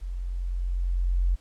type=tone with level ramp; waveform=sine; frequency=44.46 Hz; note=F1; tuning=32 cents sharp; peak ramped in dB=-30 to -19 dBFS; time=0.01-1.36 s; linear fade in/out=20 ms; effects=pink hiss -61 dBFS RMS until 1.4 s + low-pass 10000 Hz 12 dB/octave